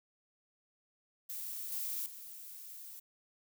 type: noise with level steps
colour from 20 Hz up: violet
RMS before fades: -42 / -38 / -49 dBFS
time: 1.29-3 s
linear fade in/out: 10 ms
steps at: 1.72 / 2.06 s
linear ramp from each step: 2 ms
effects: none